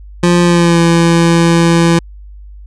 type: tone with pitch glide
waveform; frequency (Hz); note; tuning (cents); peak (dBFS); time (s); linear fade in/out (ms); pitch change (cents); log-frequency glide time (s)
25% pulse; 174.61 to 168.27; F3 to E3; 0 to +36; -3; 0.23-1.99; 5; -64; 0.43-0.8
effects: added 50 Hz sine -30 dBFS peak until 2.66 s + resampled to 22050 Hz